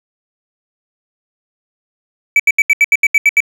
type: tone bursts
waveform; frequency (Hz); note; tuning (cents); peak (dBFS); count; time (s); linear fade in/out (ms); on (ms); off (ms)
triangle; 2301; D7; -36; -4; 10; 2.36-3.404; 2; 36; 76
effects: none